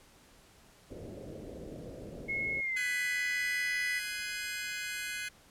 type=low-pass noise; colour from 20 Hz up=white; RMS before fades=-45 dBFS; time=0.9-2.61 s; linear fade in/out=10 ms; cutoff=590 Hz; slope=48 dB/octave
type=tone with pitch glide; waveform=sine; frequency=2172 to 1991.7 Hz; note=C#7 to B6; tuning=-36 to +14 cents; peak=-31 dBFS; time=2.28-4 s; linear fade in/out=20 ms; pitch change=-150 cents; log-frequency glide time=2.59-2.85 s
type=chord; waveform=sawtooth; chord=Ab dominant seventh; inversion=third; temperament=just; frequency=1495.1 / 1661.2 / 2077 / 2492 Hz; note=Gb6 / Ab6 / C7 / Eb7; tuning=+18 / 0 / -13 / +2 cents; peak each=-38 dBFS; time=2.76-5.29 s; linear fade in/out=10 ms
effects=pink hiss -60 dBFS RMS until 5.5 s + low-pass 12000 Hz 12 dB/octave